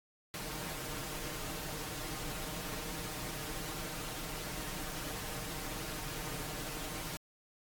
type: noise with comb filter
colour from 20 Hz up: pink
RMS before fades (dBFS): -41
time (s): 0.34-7.17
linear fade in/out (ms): 0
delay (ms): 6.5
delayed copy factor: +0.65
effects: AAC 64 kbps